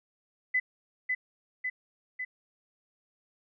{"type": "tone with echo", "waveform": "sine", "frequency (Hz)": 2008, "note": "B6", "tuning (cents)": 28, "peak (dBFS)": -23, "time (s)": [0.54, 0.6], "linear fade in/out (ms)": 10, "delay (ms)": 550, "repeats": 3, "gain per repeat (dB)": -3, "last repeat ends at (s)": 2.25, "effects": []}